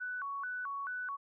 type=tone with vibrato; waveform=sine; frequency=1290 Hz; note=E6; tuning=38 cents flat; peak=-36 dBFS; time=0-1.17 s; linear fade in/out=20 ms; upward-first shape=square; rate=2.3 Hz; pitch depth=250 cents each way; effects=none